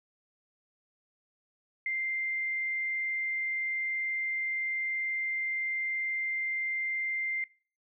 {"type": "tone", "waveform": "sine", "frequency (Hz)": 2093, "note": "C7", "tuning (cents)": 0, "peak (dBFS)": -29, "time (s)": [1.86, 7.44], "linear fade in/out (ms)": 2, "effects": ["noise-tail reverb RT60 0.4 s tail -23 dB re dry"]}